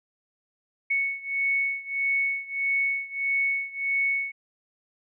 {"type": "beating tone pair", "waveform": "sine", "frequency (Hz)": [2214, 2215.6], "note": ["C#7", "C#7"], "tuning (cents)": [-3, -1], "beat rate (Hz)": 1.6, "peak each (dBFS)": [-26, -28], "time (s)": [0.9, 4.32], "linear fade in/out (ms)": 10, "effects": []}